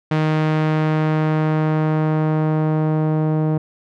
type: tone with low-pass filter sweep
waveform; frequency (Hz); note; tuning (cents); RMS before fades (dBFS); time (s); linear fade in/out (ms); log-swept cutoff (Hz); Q
sawtooth; 155.56; D#3; 0; -18; 0.11-3.58; 5; 2900 to 690; 0.73
effects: none